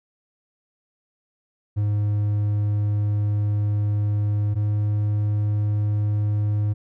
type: tone pair in turn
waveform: triangle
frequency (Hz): 103.83 / 104.49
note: G#2 / G#2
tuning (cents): 0 / +11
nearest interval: unison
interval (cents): 11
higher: second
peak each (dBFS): -17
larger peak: neither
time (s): 1.76-4.55 / 4.55-6.74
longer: first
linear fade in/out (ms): 20
effects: none